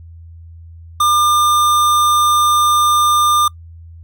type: tone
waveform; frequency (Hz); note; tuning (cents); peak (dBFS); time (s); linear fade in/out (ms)
square; 1200; D6; +37; -11; 1-3.48; 5
effects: noise-tail reverb RT60 0.1 s tail -25 dB re dry + added 83 Hz sine -34 dBFS peak until 4.03 s